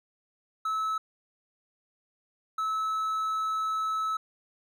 triangle tone bursts at uneven times, 1300 Hz, E6, 24 cents flat, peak -25 dBFS, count 2, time 0.65-0.98 / 2.58-4.17 s, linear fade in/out 5 ms, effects none

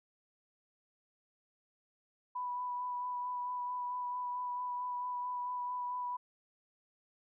sine tone with vibrato, 987.8 Hz, B5, in tune, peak -35 dBFS, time 2.35-6.17 s, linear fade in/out 10 ms, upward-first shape sine, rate 4.5 Hz, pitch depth 14 cents each way, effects none

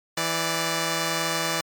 5% pulse tone pair together, 164.81 / 587.3 Hz, E3 / D5, 0 / 0 cents, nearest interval octave + minor seventh, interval 2200 cents, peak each -15 dBFS, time 0.17-1.61 s, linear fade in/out 5 ms, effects MP3 96 kbps

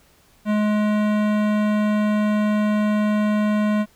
sine tone with hard clipping, 210.8 Hz, G#3, 26 cents sharp, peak -19 dBFS, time 0.45-3.86 s, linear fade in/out 50 ms, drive 18 dB, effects pink hiss -56 dBFS RMS until 3.95 s

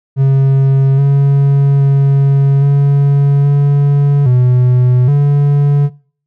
triangle tone with pitch steps, 135.7 / 139.7 / 138.6 / 141 / 142.4 / 125 / 143.4 Hz, C#3 / C#3 / C#3 / C#3 / C#3 / B2 / D3, -36 / +14 / 0 / +30 / +47 / +21 / -41 cents, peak -4 dBFS, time 0.16-5.9 s, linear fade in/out 50 ms, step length 820 ms, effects noise-tail reverb RT60 0.5 s tail -23 dB re dry

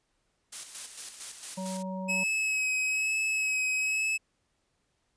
blue noise with tremolo, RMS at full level -36 dBFS, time 0.52-1.83 s, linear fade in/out 10 ms, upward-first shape square, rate 4.4 Hz, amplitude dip 50%
harmonic tone, 188.1 Hz, F#3, 29 cents sharp, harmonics 1 / 3 / 5, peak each -34 / -39 / -41 dBFS, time 1.57-2.24 s, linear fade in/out 10 ms
45% pulse tone with vibrato, 2564 Hz, E7, 49 cents flat, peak -26 dBFS, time 2.08-4.18 s, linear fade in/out 20 ms, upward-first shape sine, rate 1.1 Hz, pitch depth 21 cents each way
effects pink hiss -75 dBFS RMS until 5.16 s + resampled to 22050 Hz

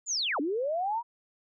sine linear two-way sweep, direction down then up, 7300 to 269.1 to 971 Hz, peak -27 dBFS, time 0.06-1.03 s, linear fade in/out 50 ms, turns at 0.4 s, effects none

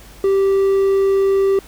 triangle tone, 390.4 Hz, G4, 7 cents flat, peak -10 dBFS, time 0.24-1.59 s, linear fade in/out 2 ms, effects added 50 Hz sine -43 dBFS peak until 1.67 s + pink hiss -43 dBFS RMS until 1.67 s

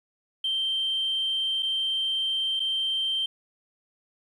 sine tone with dropouts, 3136 Hz, G7, in tune, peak -23 dBFS, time 0.44-3.26 s, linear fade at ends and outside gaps 5 ms, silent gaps 1.625-1.629 / 2.596-2.601 s, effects tanh soft clip ceiling -20 dBFS + 10-bit

